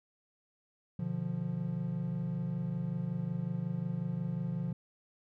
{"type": "chord", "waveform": "triangle", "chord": "B diminished", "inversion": "none", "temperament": "equal with one note detuned", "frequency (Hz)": [123.47, 149.23, 174.61], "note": ["B2", "D3", "F3"], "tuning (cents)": [0, 28, 0], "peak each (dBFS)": [-37, -36, -33], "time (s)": [0.99, 4.73], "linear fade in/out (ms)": 5, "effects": []}